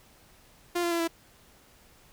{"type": "tone with pitch steps", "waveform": "sawtooth", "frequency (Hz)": [349.2, 343.6, 338.1, 332.7], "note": ["F4", "F4", "E4", "E4"], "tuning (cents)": [0, -28, 44, 16], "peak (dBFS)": -22, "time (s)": [0.75, 1.078], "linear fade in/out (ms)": 10, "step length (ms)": 82, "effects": ["pink hiss -58 dBFS RMS until 2.12 s"]}